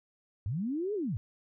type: linear two-way sweep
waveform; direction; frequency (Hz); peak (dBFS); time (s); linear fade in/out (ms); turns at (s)
sine; up then down; 86.6 to 434.6 to 86.6; -30; 0.46-1.17; 0; 0.94
effects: none